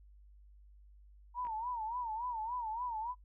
sine tone with vibrato, 929 Hz, A#5, 6 cents flat, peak -36 dBFS, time 1.34-3.15 s, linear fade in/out 50 ms, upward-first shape sine, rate 3.5 Hz, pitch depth 130 cents each way
clicks, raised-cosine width 0.5 ms, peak -39 dBFS, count 2, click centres 1.451 / 1.469 s
effects noise-tail reverb RT60 0.1 s tail -19 dB re dry + added 50 Hz sine -56 dBFS peak until 3.24 s

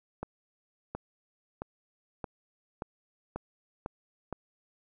accelerating click train, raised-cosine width 1 ms, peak -21 dBFS, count 8, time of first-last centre 0.23-4.327 s, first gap 720 ms, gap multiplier 0.93, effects none

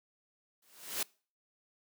white noise with exponential growth, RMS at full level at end -31 dBFS, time 0.62-1.03 s, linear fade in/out 5 ms, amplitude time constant 89 ms, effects noise-tail reverb RT60 0.4 s tail -25 dB re dry + high-pass 200 Hz 12 dB/octave

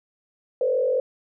sine tone with frequency modulation, 514 Hz, C5, 31 cents flat, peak -19 dBFS, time 0.61-1 s, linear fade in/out 2 ms, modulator 44.4 Hz, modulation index 1, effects none

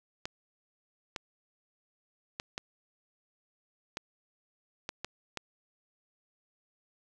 clicks, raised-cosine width 0.2 ms, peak -18 dBFS, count 8, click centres 0.255 / 1.162 / 2.399 / 2.579 / 3.971 / 4.891 / 5.046 / 5.373 s, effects none

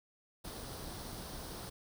pink noise with comb filter, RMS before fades -45 dBFS, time 0.44-1.7 s, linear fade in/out 10 ms, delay 0.21 ms, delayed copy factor +0.5, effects none

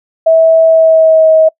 sine tone with pitch glide, 650 to 636.3 Hz, E5 to D#5, -24 to +39 cents, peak -3 dBFS, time 0.26-1.49 s, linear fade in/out 10 ms, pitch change -37 cents, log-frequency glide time 0.65-1.29 s, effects noise-tail reverb RT60 0.1 s tail -24 dB re dry

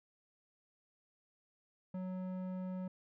square tone with low-pass filter, 185 Hz, F#3, in tune, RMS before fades -41 dBFS, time 1.94-2.88 s, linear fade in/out 5 ms, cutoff 840 Hz, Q 0.64, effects none

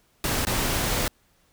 pink noise with dropouts, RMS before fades -25 dBFS, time 0.24-1.08 s, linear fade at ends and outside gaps 2 ms, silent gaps 0.451-0.469 s, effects pink hiss -64 dBFS RMS until 1.52 s

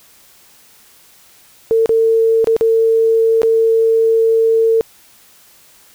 sine tone with dropouts, 451 Hz, A4, 43 cents sharp, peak -9 dBFS, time 1.71-4.81 s, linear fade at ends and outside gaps 0 ms, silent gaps 1.859-1.893 / 2.444-2.472 / 2.565-2.61 / 3.418-3.432 s, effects white hiss -47 dBFS RMS until 5.94 s

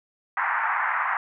pink band-pass noise, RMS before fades -25 dBFS, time 0.37-1.17 s, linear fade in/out 2 ms, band 830 to 2000 Hz, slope 48 dB/octave, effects none

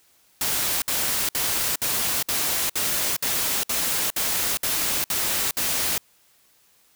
white noise bursts, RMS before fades -24 dBFS, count 12, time 0.41-5.979 s, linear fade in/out 2 ms, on 410 ms, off 59 ms, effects white hiss -60 dBFS RMS until 6.95 s

